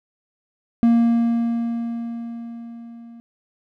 triangle tone with level ramp, 233.1 Hz, A#3, in tune, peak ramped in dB -9 to -37 dBFS, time 0.83-3.2 s, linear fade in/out 0 ms, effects none

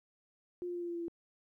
sine tone with pitch steps, 354.8 / 351.9 / 349.1 / 346.3 / 343.5 / 340.7 / 338 Hz, F4 / F4 / F4 / F4 / F4 / F4 / E4, +27 / +13 / -1 / -15 / -29 / -43 / +43 cents, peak -36 dBFS, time 0.62-1.082 s, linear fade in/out 0 ms, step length 66 ms, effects 13-bit

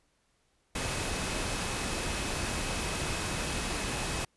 sine tone in noise, 2566 Hz, E7, 47 cents flat, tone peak -44 dBFS, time 0.75-4.25 s, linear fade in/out 5 ms, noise pink, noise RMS -33 dBFS, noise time 0.75-4.25 s, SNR -14 dB, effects pink hiss -72 dBFS RMS until 4.36 s + resampled to 24000 Hz

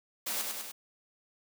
white noise with echo, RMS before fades -34 dBFS, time 0.26-0.42 s, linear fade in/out 10 ms, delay 100 ms, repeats 3, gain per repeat -3 dB, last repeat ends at 0.72 s, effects high-pass 200 Hz 12 dB/octave

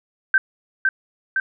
sine tone with echo, 1556 Hz, G6, 13 cents flat, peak -11 dBFS, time 0.34-0.38 s, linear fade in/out 2 ms, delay 510 ms, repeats 2, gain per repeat -3 dB, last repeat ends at 1.4 s, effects none

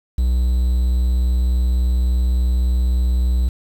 triangle tone with quantisation, 61.74 Hz, B1, in tune, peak -12 dBFS, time 0.18-3.49 s, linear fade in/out 5 ms, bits 7, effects none

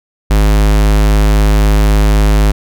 square tone, 51.91 Hz, G#1, in tune, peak -7 dBFS, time 0.3-2.52 s, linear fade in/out 10 ms, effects none

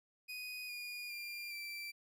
30% pulse tone with pitch steps, 2489 / 2439 / 2390 / 2343 Hz, D#7 / D#7 / D7 / D7, 0 / -35 / +30 / -5 cents, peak -40 dBFS, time 0.28-1.92 s, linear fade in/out 20 ms, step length 410 ms, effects none

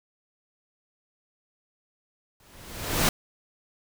pink noise with exponential growth, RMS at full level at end -19 dBFS, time 2.4-3.09 s, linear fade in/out 2 ms, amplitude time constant 150 ms, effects none

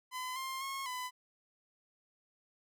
sawtooth tone with pitch steps, 1015 / 1057 / 1085 / 1004 Hz, B5 / C6 / C#6 / B5, +47 / +17 / -37 / +28 cents, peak -34 dBFS, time 0.11-1.11 s, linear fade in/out 50 ms, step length 250 ms, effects none

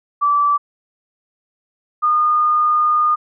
sine tone pair in turn, 1160 / 1221.2 Hz, D6 / D#6, -22 / -33 cents, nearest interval minor second, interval 89 cents, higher second, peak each -12 dBFS, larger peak neither, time 0.21-0.58 / 2.02-3.16 s, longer second, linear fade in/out 20 ms, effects none

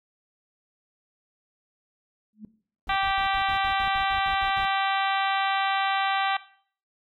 sine tone with exponential growth, 213.9 Hz, A3, 49 cents flat, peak -33 dBFS, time 2.33-2.45 s, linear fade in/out 2 ms, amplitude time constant 25 ms
brown noise bursts, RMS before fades -40 dBFS, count 12, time 2.87-4.654 s, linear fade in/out 2 ms, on 90 ms, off 64 ms
harmonic tone, 390 Hz, G4, 9 cents flat, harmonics 2 / 3 / 4 / 5 / 6 / 7 / 8 / 9 / 10, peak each -25 / -29 / -31 / -33 / -35 / -36 / -37 / -38 / -39 dBFS, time 2.89-6.37 s, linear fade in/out 5 ms
effects noise-tail reverb RT60 0.5 s tail -17 dB re dry

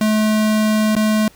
square tone with dropouts, 215.3 Hz, A3, 37 cents flat, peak -14 dBFS, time 0.01-1.28 s, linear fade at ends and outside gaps 2 ms, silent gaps 0.953-0.964 s, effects pink hiss -48 dBFS RMS until 1.35 s

